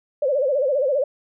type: tone with vibrato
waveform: sine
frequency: 550 Hz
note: C#5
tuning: 14 cents flat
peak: -17 dBFS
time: 0.22-1.04 s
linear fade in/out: 5 ms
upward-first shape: sine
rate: 15 Hz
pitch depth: 150 cents each way
effects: none